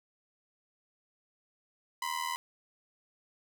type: ring-modulated tone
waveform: sawtooth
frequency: 1001 Hz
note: B5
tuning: 23 cents sharp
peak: -26 dBFS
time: 2.02-2.36 s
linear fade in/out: 0 ms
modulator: 40.3 Hz
effects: none